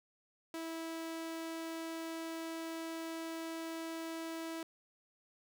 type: tone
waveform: sawtooth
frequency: 327 Hz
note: E4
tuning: 14 cents flat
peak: -36 dBFS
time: 0.54-4.63 s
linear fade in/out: 2 ms
effects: none